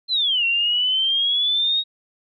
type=exponential two-way sweep; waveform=sine; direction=down then up; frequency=4186 to 2723 to 3780 Hz; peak=-17 dBFS; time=0.08-1.84 s; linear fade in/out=50 ms; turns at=0.45 s; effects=none